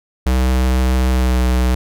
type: tone with pitch glide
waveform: square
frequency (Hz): 63.8 to 62.63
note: C2 to B1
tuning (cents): -43 to +25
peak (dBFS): -13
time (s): 0.26-1.75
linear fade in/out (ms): 5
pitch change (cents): -32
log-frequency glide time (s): 1.09-1.4
effects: none